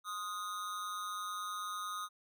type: tone with amplitude modulation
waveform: square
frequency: 1244.5 Hz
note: D#6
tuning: in tune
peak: -36 dBFS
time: 0.04-2.09 s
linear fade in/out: 50 ms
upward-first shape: sine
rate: 191 Hz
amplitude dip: 65%
effects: none